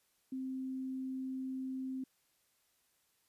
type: tone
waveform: sine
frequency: 261.7 Hz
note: C4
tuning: in tune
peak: -37 dBFS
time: 0.32-2.04 s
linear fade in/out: 5 ms
effects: white hiss -75 dBFS RMS until 3.28 s + resampled to 32000 Hz